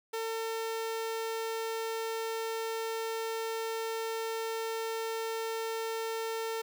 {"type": "tone", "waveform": "sawtooth", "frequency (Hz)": 450, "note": "A4", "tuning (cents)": 39, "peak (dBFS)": -29, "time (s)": [0.13, 6.62], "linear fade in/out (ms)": 10, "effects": []}